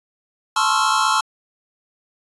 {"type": "tone cluster", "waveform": "square", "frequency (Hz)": [872, 1043, 1098, 1312, 1381], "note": ["A5", "C6", "C#6", "E6", "F6"], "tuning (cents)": [-16, -6, -17, -9, -20], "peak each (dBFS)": -23, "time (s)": [0.56, 1.21], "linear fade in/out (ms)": 5, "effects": ["resampled to 24000 Hz"]}